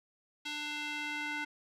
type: tone with band-pass filter sweep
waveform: square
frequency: 297 Hz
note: D4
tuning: 20 cents sharp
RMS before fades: -38 dBFS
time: 0.45-1.45 s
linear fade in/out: 10 ms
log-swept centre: 3300 to 1900 Hz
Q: 1.9
effects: none